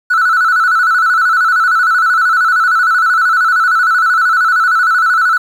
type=tone with vibrato; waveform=triangle; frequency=1396.9 Hz; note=F6; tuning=in tune; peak=-5 dBFS; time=0.1-5.38 s; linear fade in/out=10 ms; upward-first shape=square; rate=13 Hz; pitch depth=90 cents each way; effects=tanh soft clip ceiling -4 dBFS + 7-bit